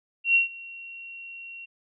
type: tone with ADSR envelope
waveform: sine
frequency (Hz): 2739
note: F7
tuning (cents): -34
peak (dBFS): -15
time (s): 0.24-1.66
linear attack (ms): 110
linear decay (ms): 130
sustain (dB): -23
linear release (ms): 17
effects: none